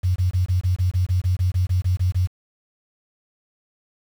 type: tone bursts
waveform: sine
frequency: 91.1 Hz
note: F#2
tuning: 26 cents flat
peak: -16 dBFS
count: 15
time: 0.03-2.274 s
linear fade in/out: 20 ms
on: 130 ms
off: 21 ms
effects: 7-bit